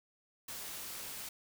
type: noise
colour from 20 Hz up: white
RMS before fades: -44 dBFS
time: 0.48-1.29 s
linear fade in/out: 5 ms
effects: none